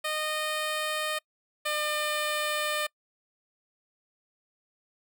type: tone pair in turn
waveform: 10% pulse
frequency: 615 / 602.3 Hz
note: D#5 / D5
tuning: -20 / +44 cents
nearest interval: unison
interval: 36 cents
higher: first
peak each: -20 / -19 dBFS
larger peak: second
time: 0.04-1.19 / 1.65-2.87 s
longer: second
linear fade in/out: 10 ms
effects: noise-tail reverb RT60 0.1 s tail -26 dB re dry